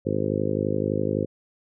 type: harmonic tone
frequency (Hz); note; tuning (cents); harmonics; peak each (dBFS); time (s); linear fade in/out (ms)
51.8; G#1; -4; 2 / 3 / 4 / 5 / 6 / 7 / 8 / 9 / 10; -31 / -31 / -31 / -31 / -31 / -31 / -31 / -31 / -31; 0.05-1.26; 20
effects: none